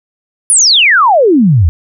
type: exponential sweep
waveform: sine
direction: down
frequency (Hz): 10370 to 73.42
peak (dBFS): -4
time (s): 0.5-1.69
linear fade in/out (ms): 0
effects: none